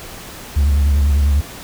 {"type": "tone with vibrato", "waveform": "sine", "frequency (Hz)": 71.5, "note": "D2", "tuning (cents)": -46, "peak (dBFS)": -8, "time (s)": [0.56, 1.41], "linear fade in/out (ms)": 10, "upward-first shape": "square", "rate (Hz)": 10, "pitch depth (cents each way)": 48, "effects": ["tanh soft clip ceiling -10 dBFS", "pink hiss -34 dBFS RMS until 1.63 s"]}